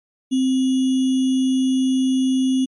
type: tone with sample-and-hold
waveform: sine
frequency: 261.1 Hz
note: C4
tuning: 3 cents flat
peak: -15 dBFS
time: 0.31-2.66 s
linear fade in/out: 20 ms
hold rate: 3150 Hz
effects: MP3 48 kbps